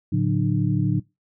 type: tone cluster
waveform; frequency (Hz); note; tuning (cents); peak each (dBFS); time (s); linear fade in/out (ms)
sine; 109.2 / 141.5 / 181.2 / 302.5; A2 / C#3 / F#3 / D#4; -13 / +36 / -36 / -49; -24 / -22 / -23 / -27; 0.12-1; 10
effects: noise-tail reverb RT60 0.2 s tail -21 dB re dry